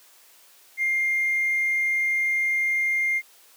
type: tone with hard clipping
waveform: sine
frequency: 2112 Hz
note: C7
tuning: 16 cents sharp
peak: -21 dBFS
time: 0.77-3.22 s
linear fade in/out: 50 ms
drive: 1 dB
effects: white hiss -54 dBFS RMS until 3.56 s + high-pass 400 Hz 12 dB/octave